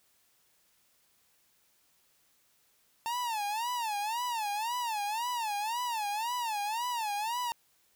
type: tone with vibrato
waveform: 45% pulse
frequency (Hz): 897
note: A5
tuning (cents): +33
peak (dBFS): -31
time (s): 3.06-7.52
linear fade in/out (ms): 0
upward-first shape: sine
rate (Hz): 1.9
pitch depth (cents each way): 170
effects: white hiss -69 dBFS RMS until 7.95 s